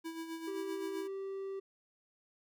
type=tone with tremolo; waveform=square; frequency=327.5 Hz; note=E4; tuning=11 cents flat; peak=-39 dBFS; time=0.04-1.08 s; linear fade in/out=20 ms; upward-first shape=sine; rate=7.7 Hz; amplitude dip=55%
type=tone; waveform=triangle; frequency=389 Hz; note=G4; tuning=13 cents flat; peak=-36 dBFS; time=0.47-1.6 s; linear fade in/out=10 ms
effects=none